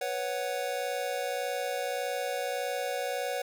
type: chord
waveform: square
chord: B suspended second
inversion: none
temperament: just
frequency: 493.9 / 555.6 / 740.8 Hz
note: B4 / C#5 / F#5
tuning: 0 / +4 / +2 cents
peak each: -36 / -35 / -36 dBFS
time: 0.01-3.42 s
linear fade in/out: 5 ms
effects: none